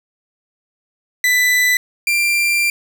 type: tone pair in turn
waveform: 40% pulse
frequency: 1991 / 2373 Hz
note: B6 / D7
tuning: +14 / +17 cents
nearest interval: minor third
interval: 303 cents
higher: second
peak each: -11 / -13 dBFS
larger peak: first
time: 1.24-1.77 / 2.07-2.7 s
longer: second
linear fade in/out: 2 ms
effects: none